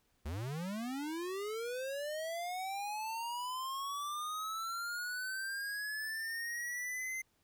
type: linear sweep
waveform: square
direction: up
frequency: 67 to 2082 Hz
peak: -38 dBFS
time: 0.25-7.22 s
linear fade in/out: 10 ms
effects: pink hiss -75 dBFS RMS until 7.43 s